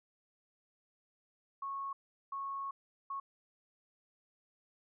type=tone bursts at uneven times; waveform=sine; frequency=1100 Hz; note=C#6; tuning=14 cents flat; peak=-37 dBFS; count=3; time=1.62-1.93 / 2.32-2.71 / 3.1-3.2 s; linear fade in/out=5 ms; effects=none